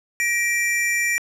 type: tone pair together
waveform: square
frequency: 1900 / 2348 Hz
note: A#6 / D7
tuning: +33 / -1 cents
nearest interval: major third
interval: 366 cents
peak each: -23 / -22 dBFS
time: 0.2-1.18 s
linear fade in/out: 0 ms
effects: low-pass 12000 Hz 12 dB/octave